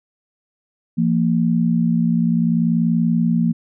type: tone pair together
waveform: sine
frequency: 170 / 230.6 Hz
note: F3 / A#3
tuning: -46 / -19 cents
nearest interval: perfect fourth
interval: 527 cents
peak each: -17 dBFS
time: 0.97-3.53 s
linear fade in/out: 20 ms
effects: none